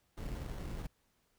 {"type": "noise with sample-and-hold", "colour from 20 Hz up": "brown", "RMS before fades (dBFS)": -41, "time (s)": [0.17, 0.87], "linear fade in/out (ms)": 10, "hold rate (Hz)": 2450, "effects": ["pink hiss -75 dBFS RMS until 1.38 s"]}